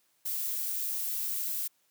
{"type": "noise", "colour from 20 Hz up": "violet", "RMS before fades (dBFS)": -33, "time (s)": [0.25, 1.68], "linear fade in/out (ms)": 10, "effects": ["white hiss -71 dBFS RMS until 1.9 s", "high-pass 100 Hz 12 dB/octave"]}